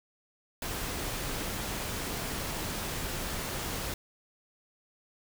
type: noise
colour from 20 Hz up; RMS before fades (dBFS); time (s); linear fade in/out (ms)
pink; -35; 0.62-3.94; 2
effects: none